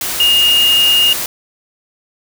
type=tone in noise; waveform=sine; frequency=2844 Hz; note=F7; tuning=31 cents sharp; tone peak=-8 dBFS; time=0.2-1.13 s; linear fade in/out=2 ms; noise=white; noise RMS=-20 dBFS; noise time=0.01-1.26 s; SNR=+9 dB; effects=none